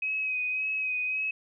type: tone with vibrato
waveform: sine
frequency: 2531 Hz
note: D#7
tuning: 29 cents sharp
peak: -27 dBFS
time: 0.02-1.31 s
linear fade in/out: 5 ms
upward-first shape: sine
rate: 1.8 Hz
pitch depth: 27 cents each way
effects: none